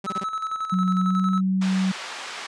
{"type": "tone bursts", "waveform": "sawtooth", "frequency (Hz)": 195.5, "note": "G3", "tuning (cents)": -4, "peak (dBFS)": -25, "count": 4, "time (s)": [0.04, 0.239], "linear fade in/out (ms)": 5, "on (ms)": 28, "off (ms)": 29}
{"type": "tone with tremolo", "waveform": "triangle", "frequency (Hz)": 1300, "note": "E6", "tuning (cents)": -24, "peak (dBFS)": -22, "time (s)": [0.06, 1.41], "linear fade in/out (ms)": 20, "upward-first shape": "square", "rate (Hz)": 11, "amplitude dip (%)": 55}
{"type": "tone with pitch glide", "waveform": "sine", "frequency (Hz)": [185, 188.89], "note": ["F#3", "F#3"], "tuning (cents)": [0, 36], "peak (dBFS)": -19, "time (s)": [0.72, 1.92], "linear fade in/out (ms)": 10, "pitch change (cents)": 36, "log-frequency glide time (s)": [1.02, 1.28]}
{"type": "band-pass noise", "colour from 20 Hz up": "pink", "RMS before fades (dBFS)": -35, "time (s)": [1.61, 2.47], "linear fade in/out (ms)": 10, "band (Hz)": [860, 5200], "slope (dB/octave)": 12}
{"effects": ["resampled to 22050 Hz"]}